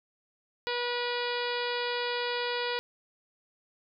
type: harmonic tone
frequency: 484.9 Hz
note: B4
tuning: 32 cents flat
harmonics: 1 / 2 / 3 / 4 / 5 / 6 / 7 / 8 / 9 / 10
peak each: -33 / -36 / -38 / -39 / -40 / -41 / -41 / -42 / -43 / -43 dBFS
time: 0.67-2.79 s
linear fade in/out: 0 ms
effects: none